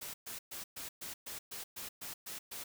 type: noise bursts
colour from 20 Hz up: white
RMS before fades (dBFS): -44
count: 11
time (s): 0.01-2.64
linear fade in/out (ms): 10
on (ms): 130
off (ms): 120
effects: none